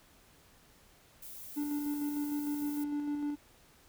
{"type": "noise", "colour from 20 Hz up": "violet", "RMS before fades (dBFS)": -47, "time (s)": [1.22, 2.84], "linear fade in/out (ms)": 5}
{"type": "tone with tremolo", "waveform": "triangle", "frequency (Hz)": 292.3, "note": "D4", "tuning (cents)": -8, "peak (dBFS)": -29, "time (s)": [1.56, 3.36], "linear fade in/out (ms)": 20, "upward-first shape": "square", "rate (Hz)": 6.6, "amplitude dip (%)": 30}
{"effects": ["pink hiss -62 dBFS RMS until 3.88 s"]}